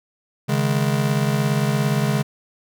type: chord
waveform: square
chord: C# suspended second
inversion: none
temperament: just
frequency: 138.59 / 155.92 / 207.9 Hz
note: C#3 / D#3 / G#3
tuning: 0 / +4 / +2 cents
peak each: -21 / -25 / -24 dBFS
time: 0.48-2.23 s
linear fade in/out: 20 ms
effects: none